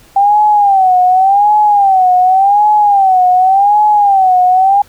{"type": "tone with vibrato", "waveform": "sine", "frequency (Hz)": 784, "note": "G5", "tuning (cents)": 0, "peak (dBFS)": -5, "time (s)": [0.16, 4.82], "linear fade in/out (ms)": 5, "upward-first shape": "sine", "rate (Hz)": 0.88, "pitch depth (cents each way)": 130, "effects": ["pink hiss -44 dBFS RMS until 4.88 s"]}